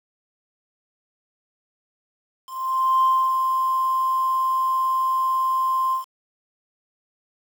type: tone with ADSR envelope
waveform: sine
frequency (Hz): 1047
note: C6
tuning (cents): +1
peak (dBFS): -13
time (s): 2.46-6.05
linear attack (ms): 570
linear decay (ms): 280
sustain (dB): -5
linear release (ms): 120
effects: tanh soft clip ceiling -11 dBFS + 7-bit